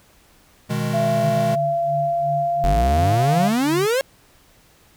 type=chord; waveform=square; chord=G# minor; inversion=first; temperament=equal; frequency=123.47 / 155.56 / 207.7 Hz; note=B2 / D#3 / G#3; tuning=0 / 0 / 0 cents; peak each=-26 dBFS; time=0.69-1.56 s; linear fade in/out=20 ms
type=tone with pitch glide; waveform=sine; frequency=673 to 700 Hz; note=E5 to F5; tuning=+36 to +4 cents; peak=-18 dBFS; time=0.93-3.49 s; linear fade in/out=20 ms; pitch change=+68 cents; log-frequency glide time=1.07-3.34 s
type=tone with tremolo; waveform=sine; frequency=146.83 Hz; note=D3; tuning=in tune; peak=-24 dBFS; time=1.18-3.87 s; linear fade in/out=20 ms; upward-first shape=sine; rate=2.8 Hz; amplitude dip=90%
type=exponential sweep; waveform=45% pulse; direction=up; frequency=43.4 to 554.4 Hz; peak=-17 dBFS; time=2.64-4.01 s; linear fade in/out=0 ms
effects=pink hiss -54 dBFS RMS until 4.96 s

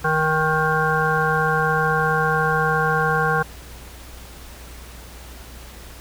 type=harmonic tone with a mistuned harmonic; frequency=157.2 Hz; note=D#3; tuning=18 cents sharp; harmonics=1 / 3 / 5 / 7 / 9 / 10; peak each=-24 / -24 / -24 / -24 / -24 / -24 dBFS; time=0.04-3.43 s; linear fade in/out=10 ms; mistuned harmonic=7; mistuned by=-22 cents; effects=added 60 Hz sine -39 dBFS peak until 6 s + pink hiss -42 dBFS RMS until 6 s

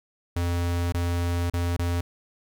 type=tone with dropouts; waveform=square; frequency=86.7 Hz; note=F2; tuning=12 cents flat; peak=-24 dBFS; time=0.36-2.01 s; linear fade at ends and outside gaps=5 ms; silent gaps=0.923-0.943 / 1.5-1.536 / 1.767-1.791 s; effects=11-bit

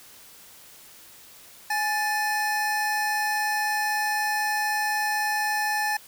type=tone pair together; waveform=square; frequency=836.1 / 1760 Hz; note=G#5 / A6; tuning=+11 / 0 cents; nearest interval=octave + minor second; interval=1289 cents; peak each=-27 dBFS; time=1.7-5.97 s; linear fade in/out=5 ms; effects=white hiss -49 dBFS RMS until 6.07 s

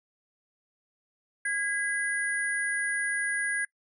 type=tone cluster; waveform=sine; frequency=1647 / 2002 / 9640 Hz; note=G#6 / B6 / D9; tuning=-15 / +23 / +44 cents; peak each=-28 / -34 / -36 dBFS; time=1.45-3.65 s; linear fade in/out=5 ms; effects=noise-tail reverb RT60 0.1 s tail -22 dB re dry

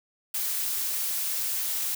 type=noise; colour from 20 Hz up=blue; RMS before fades=-29 dBFS; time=0.34-1.95 s; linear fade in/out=5 ms; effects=none

